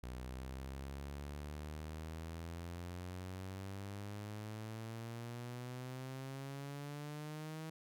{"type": "exponential sweep", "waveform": "sawtooth", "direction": "up", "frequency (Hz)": [61.74, 160], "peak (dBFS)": -40, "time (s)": [0.03, 7.7], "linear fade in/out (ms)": 5, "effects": []}